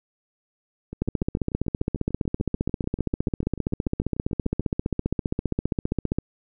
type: two click trains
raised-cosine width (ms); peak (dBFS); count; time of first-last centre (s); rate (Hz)
3; -21 / -10; 26 / 79; 0.93-4.606 / 1.02-6.186; 6.8 / 15.1
effects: none